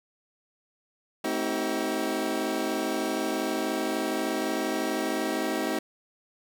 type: chord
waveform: 25% pulse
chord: A diminished seventh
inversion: none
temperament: just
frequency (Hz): 220 / 264 / 316.8 / 380.2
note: A3 / C4 / Eb4 / Gb4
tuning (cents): 0 / +16 / +31 / +47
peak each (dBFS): -31 / -29 / -27 / -29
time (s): 1.24-5.79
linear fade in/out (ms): 5
effects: none